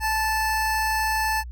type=tone; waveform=25% pulse; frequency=876 Hz; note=A5; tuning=8 cents flat; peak=-18 dBFS; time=0-1.44 s; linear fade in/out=50 ms; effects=added 60 Hz sine -33 dBFS peak until 1.51 s